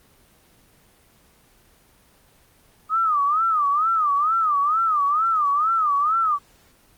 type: tone with vibrato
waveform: sine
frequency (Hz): 1233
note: D#6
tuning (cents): -16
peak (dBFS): -17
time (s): 2.89-6.39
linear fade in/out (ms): 50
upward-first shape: sine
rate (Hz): 2.2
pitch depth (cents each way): 160
effects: pink hiss -56 dBFS RMS until 6.97 s + Opus 24 kbps